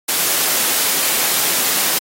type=noise; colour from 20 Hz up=white; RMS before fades=-17 dBFS; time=0.08-1.99 s; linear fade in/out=10 ms; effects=high-pass 200 Hz 12 dB/octave + AAC 48 kbps